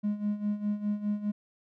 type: tone with tremolo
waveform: triangle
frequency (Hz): 207.7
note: G#3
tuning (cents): 0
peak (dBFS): -22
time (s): 0.03-1.32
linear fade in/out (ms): 20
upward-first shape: sine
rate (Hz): 4.9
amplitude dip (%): 80
effects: tanh soft clip ceiling -21 dBFS